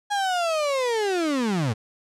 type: linear sweep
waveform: 35% pulse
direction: down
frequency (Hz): 830.6 to 100.5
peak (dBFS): -20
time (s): 0.1-1.74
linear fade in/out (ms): 20
effects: low-pass 8000 Hz 12 dB/octave